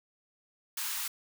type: high-pass noise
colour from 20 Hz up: white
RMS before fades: -35 dBFS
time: 0.77-1.08 s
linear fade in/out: 5 ms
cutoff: 840 Hz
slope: 96 dB/octave
effects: none